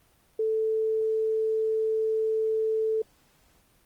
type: tone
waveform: sine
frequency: 440 Hz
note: A4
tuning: in tune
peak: -23 dBFS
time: 0.39-3.02 s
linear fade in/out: 5 ms
effects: pink hiss -63 dBFS RMS until 3.85 s + Opus 24 kbps